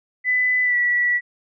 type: tone with pitch glide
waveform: sine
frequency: 2001 to 1947.4 Hz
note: B6 to B6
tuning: +22 to -25 cents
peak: -16 dBFS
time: 0.24-1.21 s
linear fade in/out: 50 ms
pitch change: -47 cents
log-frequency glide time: 0.63-0.77 s
effects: none